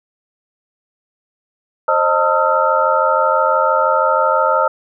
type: tone cluster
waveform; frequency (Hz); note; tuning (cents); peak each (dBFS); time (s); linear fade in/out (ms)
sine; 531 / 617 / 899 / 1272 / 1365; C5 / D#5 / A5 / D#6 / F6; +25 / -15 / +37 / +38 / -40; -18; 1.88-4.68; 5
effects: none